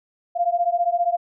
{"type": "beating tone pair", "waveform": "sine", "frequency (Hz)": [688, 703], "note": ["F5", "F5"], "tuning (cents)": [-26, 11], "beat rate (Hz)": 15, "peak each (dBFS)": -21, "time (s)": [0.35, 1.17], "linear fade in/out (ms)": 20, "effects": []}